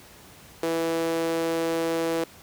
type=tone with high-pass filter; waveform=sawtooth; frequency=164.81 Hz; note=E3; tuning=in tune; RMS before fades=-26 dBFS; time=0.63-2.24 s; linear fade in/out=2 ms; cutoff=410 Hz; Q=5.2; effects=pink hiss -49 dBFS RMS until 2.42 s + high-pass 60 Hz 12 dB/octave